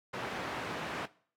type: band-pass noise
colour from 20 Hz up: white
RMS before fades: -39 dBFS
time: 0.13-1.06 s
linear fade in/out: 10 ms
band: 110 to 1600 Hz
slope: 12 dB/octave
effects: noise-tail reverb RT60 0.5 s tail -20 dB re dry + AAC 64 kbps